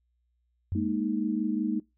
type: tone with exponential decay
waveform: sine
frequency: 92.5 Hz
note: F#2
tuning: in tune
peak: -25 dBFS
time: 0.72-1.06 s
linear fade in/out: 0 ms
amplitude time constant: 72 ms
type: chord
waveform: sine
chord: Ab suspended second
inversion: none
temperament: equal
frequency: 207.7 / 233.1 / 311.1 Hz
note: Ab3 / Bb3 / Eb4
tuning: 0 / 0 / 0 cents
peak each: -30 dBFS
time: 0.75-1.8 s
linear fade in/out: 5 ms
effects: noise-tail reverb RT60 0.2 s tail -22 dB re dry + added 60 Hz sine -70 dBFS peak until 1.97 s